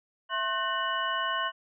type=tone cluster; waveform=sine; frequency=662 / 1070 / 1510 / 1822 / 2956 Hz; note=E5 / C6 / F#6 / A#6 / F#7; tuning=+7 / +38 / +35 / -40 / -2 cents; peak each=-37 / -30 / -33 / -38 / -34 dBFS; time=0.29-1.52 s; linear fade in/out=50 ms; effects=none